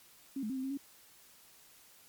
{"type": "tone with pitch steps", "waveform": "sine", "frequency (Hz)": [271.5, 214.6, 265.3, 260.6, 267.8, 278.5], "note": ["C#4", "A3", "C4", "C4", "C4", "C#4"], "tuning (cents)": [-36, -43, 24, -7, 40, 8], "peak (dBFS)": -34, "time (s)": [0.36, 0.774], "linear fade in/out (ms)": 5, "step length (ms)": 69, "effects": ["white hiss -60 dBFS RMS until 2.08 s", "MP3 96 kbps"]}